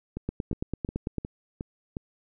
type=two click trains; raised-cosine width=3 ms; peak=-16 / -20 dBFS; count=9 / 6; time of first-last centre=0.29-1.183 / 0.17-1.969 s; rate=8.96 / 2.78 Hz; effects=none